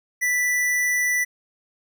square tone, 1975.5 Hz, B6, in tune, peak -20 dBFS, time 0.21-1.25 s, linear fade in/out 20 ms, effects none

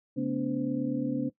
sine tone cluster, 138.3 / 219 / 248 / 287.3 / 513 Hz, C#3 / A3 / B3 / D4 / C5, -4 / -8 / +7 / -38 / -34 cents, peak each -37 / -37 / -31 / -30 / -39 dBFS, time 0.16-1.3 s, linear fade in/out 20 ms, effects noise-tail reverb RT60 0.1 s tail -17 dB re dry

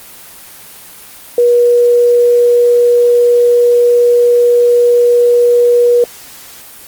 sine tone, 481.6 Hz, B4, 44 cents flat, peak -5 dBFS, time 1.38-6.04 s, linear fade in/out 2 ms, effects white hiss -34 dBFS RMS until 6.87 s + Opus 24 kbps

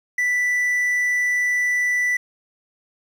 triangle tone, 1975.5 Hz, B6, in tune, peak -16 dBFS, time 0.18-2.17 s, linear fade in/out 5 ms, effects 8-bit

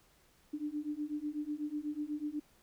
sine beating tone pair, 293.7 / 301.8 Hz, D4 / D4, 0 / +47 cents, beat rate 8.1 Hz, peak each -39 / -38 dBFS, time 0.53-2.4 s, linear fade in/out 10 ms, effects pink hiss -67 dBFS RMS until 2.62 s

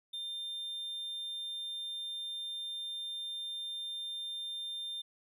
triangle tone, 3600 Hz, A7, 39 cents sharp, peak -36 dBFS, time 0.13-5.02 s, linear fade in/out 10 ms, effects none

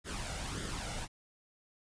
pink noise with flanger, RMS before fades -39 dBFS, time 0.04-1.08 s, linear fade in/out 50 ms, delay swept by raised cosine 0.58 to 1.43 ms, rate 1.7 Hz, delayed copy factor +0.55, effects resampled to 22050 Hz

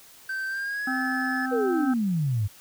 triangle tone with pitch glide, 1553 to 1723.2 Hz, G6 to A6, -17 to -37 cents, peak -26 dBFS, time 0.29-1.46 s, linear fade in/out 5 ms, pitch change +180 cents, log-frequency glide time 0.47-0.97 s
harmonic tone, 260 Hz, C4, 11 cents flat, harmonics 1 / 3 / 5 / 6, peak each -28 / -33 / -35 / -36 dBFS, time 0.87-1.94 s, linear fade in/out 5 ms
sine exponential sweep, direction down, 504 to 97 Hz, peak -22 dBFS, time 1.51-2.48 s, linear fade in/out 20 ms
effects white hiss -51 dBFS RMS until 2.6 s

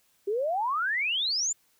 sine exponential sweep, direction up, 385 to 7390 Hz, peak -25 dBFS, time 0.27-1.53 s, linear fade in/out 10 ms, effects white hiss -67 dBFS RMS until 1.79 s

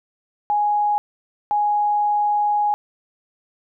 sine tone bursts at uneven times, 831 Hz, G#5, 1 cent sharp, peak -16 dBFS, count 2, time 0.5-0.98 / 1.51-2.74 s, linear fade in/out 0 ms, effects none

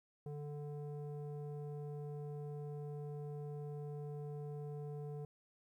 square tone with low-pass filter, 146.83 Hz, D3, in tune, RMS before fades -45 dBFS, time 0.26-5.25 s, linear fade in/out 2 ms, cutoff 550 Hz, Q 2, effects 13-bit

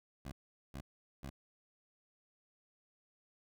15% pulse tone bursts, 68 Hz, C#2, 33 cents flat, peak -37 dBFS, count 3, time 0.25-1.3 s, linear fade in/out 5 ms, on 70 ms, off 420 ms, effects none

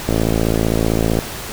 click train, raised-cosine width 2 ms, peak -3 dBFS, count 62, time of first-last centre 0.09-1.189 s, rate 55.5 Hz, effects pink hiss -28 dBFS RMS until 1.52 s

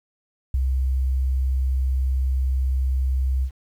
sine tone with ADSR envelope, 65.41 Hz, C2, in tune, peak -15 dBFS, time 0.54-3.51 s, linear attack 4 ms, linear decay 15 ms, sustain -3 dB, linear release 80 ms, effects tanh soft clip ceiling -12 dBFS + 9-bit

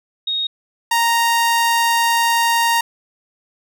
sine / sawtooth tone pair in turn, 3738 / 930.5 Hz, A#7 / A#5, +4 / -3 cents, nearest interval 2 octaves, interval 2407 cents, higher first, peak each -18 / -10 dBFS, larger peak second, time 0.27-0.47 / 0.91-2.81 s, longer second, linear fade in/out 5 ms, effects none

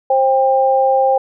sine tone pair together, 530 / 795.5 Hz, C5 / G5, +22 / +25 cents, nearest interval perfect fifth, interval 703 cents, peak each -13 dBFS, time 0.1-1.18 s, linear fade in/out 5 ms, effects none

